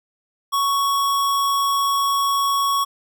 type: tone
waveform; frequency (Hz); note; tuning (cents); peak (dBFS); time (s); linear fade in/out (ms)
square; 1113; C#6; +7; -18; 0.52-2.85; 20
effects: none